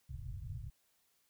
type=low-pass noise; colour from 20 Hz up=white; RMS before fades=-44 dBFS; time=0.09-0.7 s; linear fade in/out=5 ms; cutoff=140 Hz; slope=96 dB/octave; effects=white hiss -75 dBFS RMS until 1.29 s